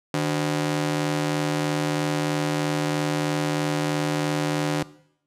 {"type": "ring-modulated tone", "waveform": "sawtooth", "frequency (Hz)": 223.9, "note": "A3", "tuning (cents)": 30, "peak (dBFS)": -15, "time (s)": [0.14, 4.83], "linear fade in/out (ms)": 2, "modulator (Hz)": 70.4, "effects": ["noise-tail reverb RT60 0.7 s tail -19 dB re dry", "low-pass 10000 Hz 12 dB/octave"]}